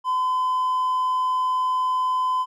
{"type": "tone", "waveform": "triangle", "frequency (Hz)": 1018, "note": "C6", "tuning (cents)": -48, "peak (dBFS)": -17, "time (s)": [0.04, 2.46], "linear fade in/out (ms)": 50, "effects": ["tanh soft clip ceiling -14 dBFS"]}